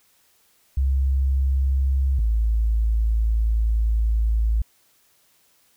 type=tone pair in turn; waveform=sine; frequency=67 / 55.17 Hz; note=C2 / A1; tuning=+42 / +5 cents; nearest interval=minor third; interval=337 cents; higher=first; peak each=-17 / -17 dBFS; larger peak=neither; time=0.77-2.19 / 2.19-4.62 s; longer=second; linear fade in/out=5 ms; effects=white hiss -61 dBFS RMS until 5.76 s